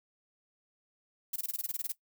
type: noise bursts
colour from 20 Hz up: violet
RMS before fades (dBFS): -34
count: 12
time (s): 1.33-1.921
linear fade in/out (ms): 5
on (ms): 30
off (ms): 21
effects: noise-tail reverb RT60 0.1 s tail -18 dB re dry